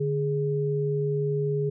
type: tone pair together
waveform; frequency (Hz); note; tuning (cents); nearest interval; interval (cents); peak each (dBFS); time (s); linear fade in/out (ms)
sine; 146.83 / 415.3; D3 / G#4; 0 / 0; octave + tritone; 1800; -26; 0-1.7; 10
effects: none